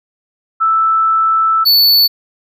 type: tone pair in turn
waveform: sine / square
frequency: 1319 / 4460 Hz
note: E6 / C#8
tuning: +1 / +10 cents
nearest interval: octave + major sixth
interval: 2109 cents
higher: second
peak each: -9 / -7 dBFS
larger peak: second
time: 0.6-1.65 / 1.65-2.08 s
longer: first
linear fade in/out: 20 ms
effects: none